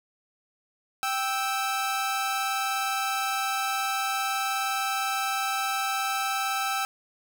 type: tone pair together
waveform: sawtooth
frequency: 782.7 / 1311 Hz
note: G5 / E6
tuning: -3 / -10 cents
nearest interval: major sixth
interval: 893 cents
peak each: -25 dBFS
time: 1.03-6.85 s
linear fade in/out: 0 ms
effects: none